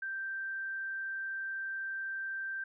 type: tone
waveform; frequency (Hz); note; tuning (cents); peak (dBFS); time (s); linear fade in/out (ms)
sine; 1568; G6; 0; -35; 0.02-2.64; 5
effects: none